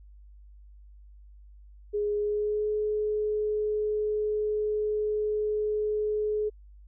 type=tone with pitch glide; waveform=sine; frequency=415.3 to 424 Hz; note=G#4 to G#4; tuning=0 to +36 cents; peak=-25 dBFS; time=1.93-6.5 s; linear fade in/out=20 ms; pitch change=+36 cents; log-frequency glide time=2.17-2.69 s; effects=added 50 Hz sine -48 dBFS peak until 6.87 s